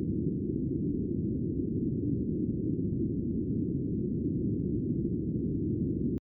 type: low-pass noise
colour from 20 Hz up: white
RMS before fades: -30 dBFS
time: 0-6.18 s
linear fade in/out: 0 ms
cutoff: 350 Hz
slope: 48 dB/octave
effects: high-pass 80 Hz 12 dB/octave